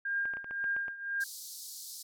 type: tone with tremolo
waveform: sine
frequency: 1607 Hz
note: G6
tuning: 43 cents sharp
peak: -28 dBFS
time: 0.05-1.24 s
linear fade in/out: 5 ms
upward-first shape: triangle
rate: 1.9 Hz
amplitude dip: 85%
type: clicks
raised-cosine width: 0.5 ms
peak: -31 dBFS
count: 8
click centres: 0.255 / 0.337 / 0.37 / 0.444 / 0.51 / 0.642 / 0.765 / 0.882 s
type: band-pass noise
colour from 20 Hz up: pink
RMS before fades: -45 dBFS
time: 1.2-2.03 s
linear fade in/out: 10 ms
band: 4200 to 16000 Hz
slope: 48 dB/octave
effects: none